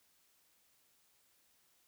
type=silence; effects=white hiss -72 dBFS RMS until 1.87 s